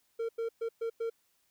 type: tone bursts at uneven times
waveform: triangle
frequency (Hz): 457.5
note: A#4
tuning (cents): -32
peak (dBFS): -29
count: 5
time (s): 0.19-0.29 / 0.38-0.49 / 0.61-0.69 / 0.81-0.9 / 1-1.1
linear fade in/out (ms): 10
effects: white hiss -73 dBFS RMS until 1.5 s